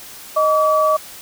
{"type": "tone pair together", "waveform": "sine", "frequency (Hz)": [622.3, 1145.9], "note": ["D#5", "D6"], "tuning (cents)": [0, -43], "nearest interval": "major seventh", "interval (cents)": 1057, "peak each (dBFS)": [-15, -15], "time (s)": [0.36, 0.97], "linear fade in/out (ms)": 10, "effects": ["white hiss -37 dBFS RMS until 1.21 s"]}